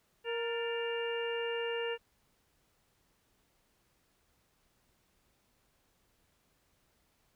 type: harmonic tone with a mistuned harmonic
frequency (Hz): 466.2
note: A#4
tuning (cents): 0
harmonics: 1 / 2 / 3 / 4 / 5 / 6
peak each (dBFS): -34 / -44 / -47 / -43 / -48 / -41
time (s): 0.24-1.98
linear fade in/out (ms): 50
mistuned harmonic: 4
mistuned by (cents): -86
effects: pink hiss -73 dBFS RMS until 7.35 s